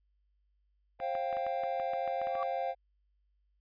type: chord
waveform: triangle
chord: C suspended fourth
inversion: none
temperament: equal with one note detuned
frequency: 532.1 / 698.5 / 784 Hz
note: C5 / F5 / G5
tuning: +29 / 0 / 0 cents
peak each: -34 / -33 / -35 dBFS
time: 0.99-2.75 s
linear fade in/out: 50 ms
type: clicks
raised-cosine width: 0.5 ms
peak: -30 dBFS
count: 12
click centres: 1.001 / 1.152 / 1.328 / 1.369 / 1.466 / 1.636 / 1.799 / 1.935 / 2.077 / 2.216 / 2.271 / 2.353 s
type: tone with exponential growth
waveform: sine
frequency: 1148 Hz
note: D6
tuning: 40 cents flat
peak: -31 dBFS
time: 2.27-2.43 s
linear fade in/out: 0 ms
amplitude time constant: 33 ms
effects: added 50 Hz sine -70 dBFS peak until 3.6 s + resampled to 11025 Hz